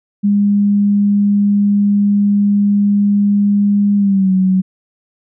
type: tone with pitch glide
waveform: sine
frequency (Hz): 203.3 to 187.51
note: G#3 to F#3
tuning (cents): -37 to +23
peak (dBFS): -9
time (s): 0.23-4.62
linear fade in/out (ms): 20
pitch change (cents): -140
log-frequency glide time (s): 3.97-4.32
effects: none